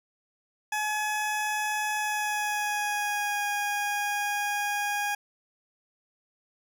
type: tone with pitch glide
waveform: 20% pulse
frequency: 848 to 820.5 Hz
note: G#5 to G#5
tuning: +36 to -21 cents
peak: -22 dBFS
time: 0.72-5.15 s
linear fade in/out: 5 ms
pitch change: -57 cents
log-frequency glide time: 1.96-3.45 s
effects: none